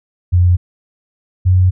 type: tone pair in turn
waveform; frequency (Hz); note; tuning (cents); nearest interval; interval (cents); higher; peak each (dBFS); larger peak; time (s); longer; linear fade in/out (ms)
sine; 89 / 91.93; F2 / F#2; +33 / -11; minor second; 56; second; -7; neither; 0.32-0.57 / 1.45-1.71; second; 20
effects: none